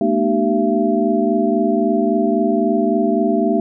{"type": "tone cluster", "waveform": "sine", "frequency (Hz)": [216.2, 239.9, 304.8, 384.9, 676], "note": ["A3", "A#3", "D#4", "G4", "E5"], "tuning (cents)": [-30, 50, -36, -32, 43], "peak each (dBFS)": -20, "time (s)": [0.01, 3.6], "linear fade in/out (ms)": 2, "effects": []}